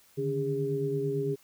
sine tone cluster, 143.7 / 152.6 / 282.3 / 407.2 Hz, D3 / D#3 / C#4 / G#4, -37 / -33 / +32 / -34 cents, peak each -33 / -38 / -37 / -29 dBFS, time 0.17-1.36 s, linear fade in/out 20 ms, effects white hiss -61 dBFS RMS until 1.43 s

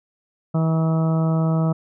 harmonic tone, 161.3 Hz, E3, 37 cents flat, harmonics 1 / 2 / 3 / 4 / 5 / 6 / 7 / 8, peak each -17 / -29 / -32 / -29 / -37 / -38 / -39 / -35 dBFS, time 0.54-1.73 s, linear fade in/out 10 ms, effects none

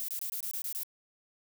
violet noise bursts, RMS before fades -36 dBFS, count 8, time 0-0.833 s, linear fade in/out 0 ms, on 84 ms, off 23 ms, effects none

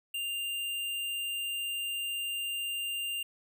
square tone, 2794 Hz, F7, in tune, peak -33 dBFS, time 0.14-3.23 s, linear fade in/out 5 ms, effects none

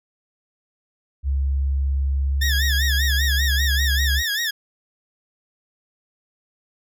sine tone with pitch glide, 68.5 to 69.06 Hz, C#2 to C#2, -20 to -6 cents, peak -18 dBFS, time 1.23-4.23 s, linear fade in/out 50 ms, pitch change +14 cents, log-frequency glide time 2.3-2.36 s
20% pulse tone with vibrato, 1760 Hz, A6, in tune, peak -16 dBFS, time 2.41-4.51 s, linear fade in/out 10 ms, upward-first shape sine, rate 5.1 Hz, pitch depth 130 cents each way
effects none

